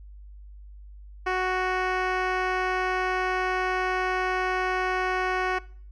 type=tone with low-pass filter; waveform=10% pulse; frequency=370 Hz; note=F#4; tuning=in tune; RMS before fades=-26 dBFS; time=1.26-5.59 s; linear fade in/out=10 ms; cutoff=2700 Hz; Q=0.64; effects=noise-tail reverb RT60 0.5 s tail -21 dB re dry + added 50 Hz sine -42 dBFS peak until 5.91 s